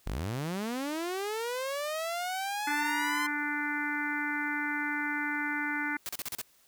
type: linear sweep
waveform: sawtooth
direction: up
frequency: 34.65 to 1040 Hz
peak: -28 dBFS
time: 0.06-3.27 s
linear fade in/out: 10 ms
type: harmonic tone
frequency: 294.3 Hz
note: D4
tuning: 4 cents sharp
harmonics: 1 / 3 / 4 / 5 / 6 / 7 / 8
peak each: -36 / -39 / -45 / -34 / -38 / -36 / -46 dBFS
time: 2.67-5.97 s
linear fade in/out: 5 ms
type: noise bursts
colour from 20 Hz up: white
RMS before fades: -36 dBFS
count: 6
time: 6.06-6.415 s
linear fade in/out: 0 ms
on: 30 ms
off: 35 ms
effects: white hiss -64 dBFS RMS until 6.67 s